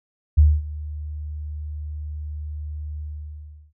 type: tone with ADSR envelope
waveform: sine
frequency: 75.3 Hz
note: D2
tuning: 44 cents sharp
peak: -8 dBFS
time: 0.37-3.73 s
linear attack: 16 ms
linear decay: 230 ms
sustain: -20 dB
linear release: 730 ms
effects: none